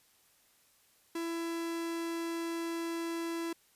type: tone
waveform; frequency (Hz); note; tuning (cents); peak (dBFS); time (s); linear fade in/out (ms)
45% pulse; 333.9; E4; +22; -34; 1.15-3.53; 5
effects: white hiss -67 dBFS RMS until 3.75 s + resampled to 32000 Hz